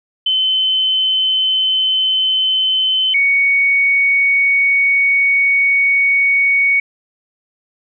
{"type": "tone pair in turn", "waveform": "sine", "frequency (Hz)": [3058, 2232], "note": ["G7", "C#7"], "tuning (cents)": [-44, 11], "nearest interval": "perfect fourth", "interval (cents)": 545, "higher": "first", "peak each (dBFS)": [-12, -10], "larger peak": "second", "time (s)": [[0.26, 3.14], [3.14, 6.8]], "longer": "second", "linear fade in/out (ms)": 5, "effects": []}